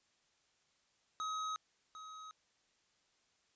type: tone with echo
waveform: square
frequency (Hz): 1270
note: D#6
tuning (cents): +35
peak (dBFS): -38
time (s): 1.2-1.56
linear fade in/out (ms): 0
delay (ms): 750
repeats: 1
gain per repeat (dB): -11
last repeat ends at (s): 2.31
effects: white hiss -75 dBFS RMS until 3.55 s + resampled to 16000 Hz